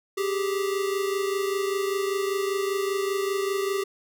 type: tone pair together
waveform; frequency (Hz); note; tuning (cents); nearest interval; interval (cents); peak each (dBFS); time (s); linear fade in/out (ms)
square; 390.2 / 415.3; G4 / G#4; -8 / 0; minor second; 108; -26 / -32; 0.17-3.84; 10
effects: none